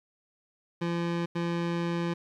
25% pulse tone bursts at uneven times, 170.8 Hz, F3, 38 cents flat, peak -24 dBFS, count 2, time 0.81-1.26 / 1.35-2.14 s, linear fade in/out 10 ms, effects low-pass 4000 Hz 12 dB/octave + 11-bit

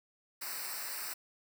white noise with comb filter, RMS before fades -40 dBFS, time 0.41-1.14 s, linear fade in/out 10 ms, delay 0.3 ms, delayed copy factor -0.9, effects none

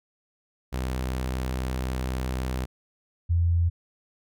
sawtooth / sine tone pair in turn, 63.9 / 85.3 Hz, C2 / F2, -40 / -40 cents, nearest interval perfect fourth, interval 500 cents, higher second, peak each -23 / -19 dBFS, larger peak second, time 0.72-2.66 / 3.29-3.7 s, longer first, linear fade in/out 20 ms, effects none

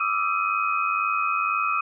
sine tone cluster, 1166 / 1268 / 1348 / 2516 Hz, D6 / D#6 / E6 / D#7, -13 / +32 / +38 / +19 cents, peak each -27 dBFS, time 0-1.81 s, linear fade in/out 5 ms, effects none

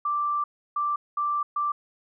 sine tone bursts at uneven times, 1174.7 Hz, D6, in tune, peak -23 dBFS, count 4, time 0.05-0.44 / 0.76-0.96 / 1.17-1.43 / 1.56-1.72 s, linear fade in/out 5 ms, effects none

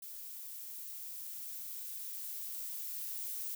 violet noise with level ramp, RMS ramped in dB -47 to -40 dBFS, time 0.02-3.55 s, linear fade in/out 5 ms, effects none

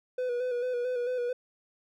triangle tone with vibrato, 493.9 Hz, B4, in tune, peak -26 dBFS, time 0.18-1.33 s, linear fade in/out 5 ms, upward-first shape square, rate 4.5 Hz, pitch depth 35 cents each way, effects none

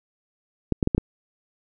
clicks, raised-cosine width 3 ms, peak -7 dBFS, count 5, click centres 0.723 / 0.828 / 0.874 / 0.948 / 0.98 s, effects none

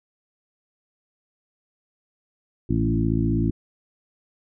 harmonic tone with a mistuned harmonic, 55.8 Hz, A1, 25 cents sharp, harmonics 1 / 2 / 3 / 4 / 5 / 6, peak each -27 / -24 / -27 / -27 / -26 / -28 dBFS, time 2.69-3.51 s, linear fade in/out 10 ms, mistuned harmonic 3, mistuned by -24 cents, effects none

